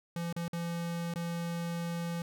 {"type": "tone with dropouts", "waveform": "square", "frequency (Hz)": 170, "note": "F3", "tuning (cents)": -46, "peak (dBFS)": -34, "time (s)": [0.16, 2.22], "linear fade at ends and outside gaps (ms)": 2, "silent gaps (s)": [[0.327, 0.363], [0.481, 0.531], [1.139, 1.158]], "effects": []}